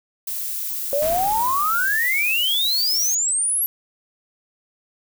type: noise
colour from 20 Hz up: violet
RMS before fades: -27 dBFS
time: 0.27-3.15 s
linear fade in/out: 5 ms
type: exponential sweep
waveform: sine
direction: up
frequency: 548 to 11840 Hz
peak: -18 dBFS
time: 0.93-3.66 s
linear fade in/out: 0 ms
type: noise with exponential decay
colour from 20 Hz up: pink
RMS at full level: -32 dBFS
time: 1.02-2.91 s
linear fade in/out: 1 ms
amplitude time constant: 410 ms
effects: none